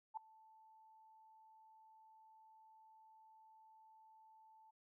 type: tone with ADSR envelope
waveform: sine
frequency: 880 Hz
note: A5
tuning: in tune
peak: -39 dBFS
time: 0.14-4.71 s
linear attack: 31 ms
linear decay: 3 ms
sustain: -24 dB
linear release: 10 ms
effects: noise-tail reverb RT60 0.1 s tail -26 dB re dry